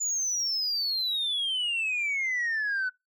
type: exponential sweep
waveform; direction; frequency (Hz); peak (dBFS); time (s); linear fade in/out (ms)
sine; down; 7040 to 1480; -24; 0-2.9; 20
effects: noise-tail reverb RT60 0.2 s tail -25 dB re dry + tanh soft clip ceiling -24 dBFS